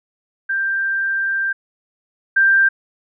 sine tone pair in turn, 1579 / 1579 Hz, G6 / G6, +12 / +12 cents, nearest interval unison, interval 0 cents, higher neither, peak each -17 / -10 dBFS, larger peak second, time 0.49-1.53 / 2.36-2.69 s, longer first, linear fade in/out 10 ms, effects none

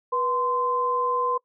sine tone pair together, 488 / 1034 Hz, B4 / C6, -21 / -21 cents, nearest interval octave + minor second, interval 1300 cents, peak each -27 / -23 dBFS, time 0.12-1.38 s, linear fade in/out 10 ms, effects noise-tail reverb RT60 0.1 s tail -22 dB re dry

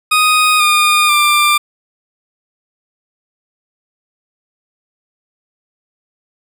20% pulse tone with pitch steps, 1246 / 1216.8 / 1188.4 Hz, D#6 / D#6 / D6, +2 / -39 / +20 cents, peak -4 dBFS, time 0.11-1.58 s, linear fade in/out 10 ms, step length 490 ms, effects none

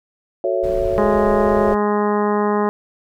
sine chord, F# minor seventh, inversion none, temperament just, 370 / 444 / 555 / 666 Hz, F#4 / A4 / C#5 / E5, 0 / +16 / +2 / +18 cents, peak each -22 / -25 / -20 / -23 dBFS, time 0.44-1.73 s, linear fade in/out 2 ms
brown noise, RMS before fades -29 dBFS, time 0.63-1.75 s, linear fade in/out 10 ms
harmonic tone, 207.7 Hz, G#3, in tune, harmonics 1 / 2 / 3 / 4 / 5 / 6 / 7 / 8 / 9, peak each -20 / -19 / -27 / -24 / -24 / -29 / -37 / -37 / -35 dBFS, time 0.98-2.69 s, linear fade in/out 0 ms
effects none

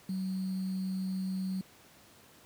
sine tone with sample-and-hold, 188.5 Hz, F#3, 32 cents sharp, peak -31 dBFS, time 0.09-1.61 s, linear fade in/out 2 ms, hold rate 4410 Hz, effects pink hiss -58 dBFS RMS until 2.45 s + high-pass 100 Hz 12 dB/octave

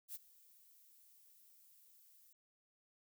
violet noise with ADSR envelope, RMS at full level -45 dBFS, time 0.08-2.33 s, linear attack 66 ms, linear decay 30 ms, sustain -21 dB, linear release 4 ms, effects none

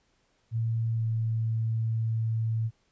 sine tone with pitch glide, 113.8 to 112.43 Hz, A#2 to A2, -41 to +38 cents, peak -25 dBFS, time 0.51-2.71 s, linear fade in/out 50 ms, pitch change -21 cents, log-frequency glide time 0.94-1.03 s, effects pink hiss -70 dBFS RMS until 2.91 s + resampled to 16000 Hz

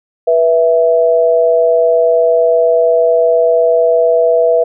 sine tone pair together, 487.9 / 659.3 Hz, B4 / E5, -21 / 0 cents, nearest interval perfect fourth, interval 521 cents, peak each -10 dBFS, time 0.27-4.64 s, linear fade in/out 10 ms, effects none

